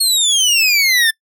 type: exponential sweep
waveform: 25% pulse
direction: down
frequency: 4357 to 1753 Hz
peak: -7 dBFS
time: 0-1.11 s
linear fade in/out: 10 ms
effects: noise-tail reverb RT60 0.1 s tail -24 dB re dry